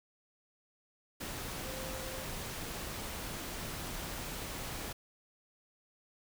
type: tone in noise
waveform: sine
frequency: 523.3 Hz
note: C5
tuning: in tune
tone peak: -45 dBFS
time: 1.64-2.24 s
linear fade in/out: 10 ms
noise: pink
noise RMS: -41 dBFS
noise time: 1.2-4.93 s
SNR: -7 dB
effects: none